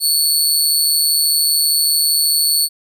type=tone with amplitude modulation; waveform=20% pulse; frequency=4435 Hz; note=C#8; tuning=in tune; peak=-4 dBFS; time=0-2.69 s; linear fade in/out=50 ms; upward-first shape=sine; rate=153 Hz; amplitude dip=60%; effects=none